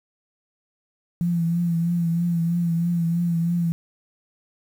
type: tone with vibrato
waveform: sine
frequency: 170 Hz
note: F3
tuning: 46 cents flat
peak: -19 dBFS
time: 1.21-3.72 s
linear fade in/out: 0 ms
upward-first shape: triangle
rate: 3.1 Hz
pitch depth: 47 cents each way
effects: 8-bit